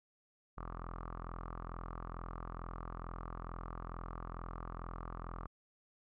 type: tone with low-pass filter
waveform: sawtooth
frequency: 42.26 Hz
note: E1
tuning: 44 cents sharp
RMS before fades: -45 dBFS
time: 0.57-5.47 s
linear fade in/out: 10 ms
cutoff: 1200 Hz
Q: 7
effects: none